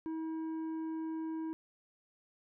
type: tone with tanh clipping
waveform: sine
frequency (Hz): 320.7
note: E4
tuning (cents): -48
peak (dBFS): -37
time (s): 0.06-1.53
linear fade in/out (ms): 0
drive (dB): 7
effects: none